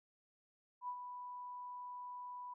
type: tone with ADSR envelope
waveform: sine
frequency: 987.8 Hz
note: B5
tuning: in tune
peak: -38 dBFS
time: 0.81-2.54 s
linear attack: 72 ms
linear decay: 70 ms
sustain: -7 dB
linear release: 8 ms
effects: none